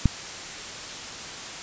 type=click; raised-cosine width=5 ms; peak=-5 dBFS; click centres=0.057 s; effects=white hiss -36 dBFS RMS until 1.62 s + resampled to 16000 Hz